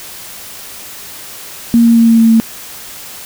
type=tone with pitch steps; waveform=sine; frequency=233.1 / 231.5 / 229.9 / 228.3 / 226.7 / 225.2 Hz; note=A#3 / A#3 / A#3 / A#3 / A#3 / A3; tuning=0 / -12 / -24 / -36 / -48 / +40 cents; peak=-4 dBFS; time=1.74-2.4 s; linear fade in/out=0 ms; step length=110 ms; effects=white hiss -30 dBFS RMS until 3.25 s